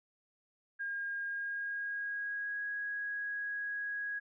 sine tone with pitch glide, 1619 to 1655.9 Hz, G#6 to G#6, -45 to -6 cents, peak -35 dBFS, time 0.79-4.2 s, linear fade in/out 20 ms, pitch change +39 cents, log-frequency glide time 1.23-2.63 s, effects none

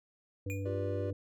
harmonic tone, 97.9 Hz, G2, 2 cents flat, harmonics 1 / 3 / 5, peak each -35 / -42 / -43 dBFS, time 0.46-1.13 s, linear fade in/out 5 ms
square tone with exponential decay, 2434 Hz, D#7, 39 cents flat, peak -38 dBFS, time 0.5-0.71 s, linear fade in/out 0 ms, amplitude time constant 44 ms
triangle chord, G dominant seventh, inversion third, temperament just, 352.8 / 392 / 490 / 588 Hz, F4 / G4 / B4 / D5, +18 / 0 / -14 / +2 cents, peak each -40 dBFS, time 0.65-1.11 s, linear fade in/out 10 ms
effects none

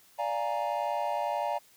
triangle chord, Bb dominant seventh, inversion first, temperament equal, 587.3 / 698.5 / 830.6 / 932.3 Hz, D5 / F5 / Ab5 / Bb5, 0 / 0 / 0 / 0 cents, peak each -32 dBFS, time 0.18-1.59 s, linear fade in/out 20 ms, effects white hiss -60 dBFS RMS until 1.76 s

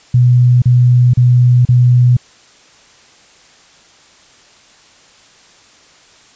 sine tone bursts, 123.47 Hz, B2, in tune, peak -5 dBFS, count 4, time 0.14-2.168 s, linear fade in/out 5 ms, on 480 ms, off 36 ms, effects white hiss -45 dBFS RMS until 6.35 s + resampled to 16000 Hz

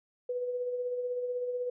sine tone with tremolo, 493.9 Hz, B4, in tune, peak -29 dBFS, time 0.29-1.7 s, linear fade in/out 5 ms, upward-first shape sine, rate 16 Hz, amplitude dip 40%, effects none

